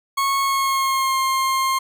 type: tone with pitch glide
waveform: 40% pulse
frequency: 1098 to 1062.4 Hz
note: C#6 to C6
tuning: -17 to +26 cents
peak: -17 dBFS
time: 0.17-1.79 s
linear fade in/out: 10 ms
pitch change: -57 cents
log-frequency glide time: 0.4-1.19 s
effects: none